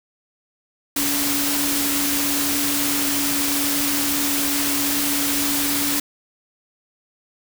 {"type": "tone in noise", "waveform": "sine", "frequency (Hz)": 285.2, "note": "C#4", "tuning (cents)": 49, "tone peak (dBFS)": -25, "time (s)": [0.96, 6], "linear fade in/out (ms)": 5, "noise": "white", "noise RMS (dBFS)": -22, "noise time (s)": [0.96, 6], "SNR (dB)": -6, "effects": []}